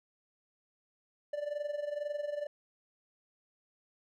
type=tone with amplitude modulation; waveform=triangle; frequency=587.3 Hz; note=D5; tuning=in tune; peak=-29 dBFS; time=1.33-2.47 s; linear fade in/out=5 ms; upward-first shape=sine; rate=22.1 Hz; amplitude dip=75%; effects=none